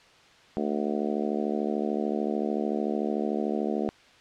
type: harmonic tone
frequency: 73.5 Hz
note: D2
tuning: 2 cents sharp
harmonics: 3 / 4 / 5 / 6 / 7 / 8 / 9 / 10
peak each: -30 / -33 / -32 / -34 / -38 / -39 / -37 / -39 dBFS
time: 0.57-3.89 s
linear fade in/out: 0 ms
effects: white hiss -55 dBFS RMS until 4.2 s + low-pass 4000 Hz 12 dB/octave